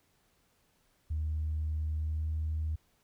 sine tone with pitch glide, 77.4 to 78.21 Hz, D#2 to D#2, -9 to +10 cents, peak -29 dBFS, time 1.1-2.76 s, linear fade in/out 10 ms, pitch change +19 cents, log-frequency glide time 1.96-2.27 s, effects tanh soft clip ceiling -26 dBFS + pink hiss -71 dBFS RMS until 3.03 s

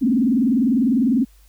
sine tone with vibrato, 246.9 Hz, B3, in tune, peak -14 dBFS, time 0.01-1.25 s, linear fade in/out 20 ms, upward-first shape triangle, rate 20 Hz, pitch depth 290 cents each way, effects added 50 Hz sine -48 dBFS peak until 1.48 s + white hiss -58 dBFS RMS until 1.48 s

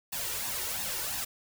white noise with flanger, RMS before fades -34 dBFS, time 0.12-1.25 s, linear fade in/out 10 ms, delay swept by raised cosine 1.1 to 2.2 ms, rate 2.9 Hz, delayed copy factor +0.65, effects none

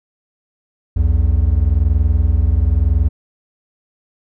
triangle tone pair together, 62.48 / 83.4 Hz, B1 / E2, +21 / +21 cents, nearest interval perfect fourth, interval 500 cents, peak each -12 / -12 dBFS, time 0.96-3.09 s, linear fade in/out 10 ms, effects none

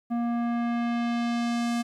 square tone with low-pass filter sweep, 236.2 Hz, A#3, 23 cents sharp, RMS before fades -27 dBFS, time 0.1-1.83 s, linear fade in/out 20 ms, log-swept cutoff 860 to 9800 Hz, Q 0.83, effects 11-bit

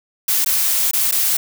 blue noise with dropouts, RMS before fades -17 dBFS, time 0.28-1.37 s, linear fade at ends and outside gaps 5 ms, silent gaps 0.447-0.46 / 0.912-0.933 / 1.113-1.122 s, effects none

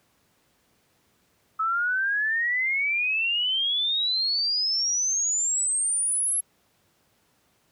sine exponential sweep, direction up, 1288 to 11260 Hz, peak -22 dBFS, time 1.59-6.41 s, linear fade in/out 10 ms, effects pink hiss -66 dBFS RMS until 7.71 s + high-pass 80 Hz 12 dB/octave

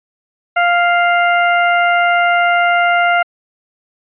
20% pulse tone, 698.5 Hz, F5, in tune, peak -5 dBFS, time 0.56-3.23 s, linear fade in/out 10 ms, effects resampled to 8000 Hz

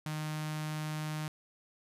sawtooth tone with notch filter, 153.9 Hz, D#3, 19 cents flat, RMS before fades -37 dBFS, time 0.06-1.28 s, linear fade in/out 2 ms, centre 420 Hz, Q 0.94, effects resampled to 32000 Hz

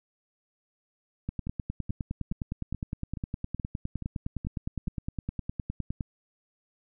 two click trains, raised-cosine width 5 ms, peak -23 / -19 dBFS, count 9 / 47, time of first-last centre 1.47-4.874 / 1.29-6.008 s, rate 2.35 / 9.75 Hz, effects none

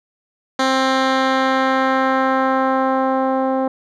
10% pulse tone with low-pass filter sweep, 263.9 Hz, C4, 15 cents sharp, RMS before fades -17 dBFS, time 0.59-3.68 s, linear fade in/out 5 ms, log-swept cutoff 5200 to 650 Hz, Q 0.97, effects none

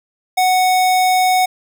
square tone, 740 Hz, F#5, in tune, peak -12 dBFS, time 0.37-1.46 s, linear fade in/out 10 ms, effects none

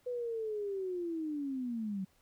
sine linear sweep, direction down, 500 to 185 Hz, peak -34 dBFS, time 0.06-2.05 s, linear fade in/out 10 ms, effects pink hiss -70 dBFS RMS until 2.21 s

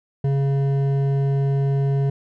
sine tone with hard clipping, 138.2 Hz, C#3, 5 cents flat, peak -19 dBFS, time 0.24-2.1 s, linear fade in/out 5 ms, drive 9 dB, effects none

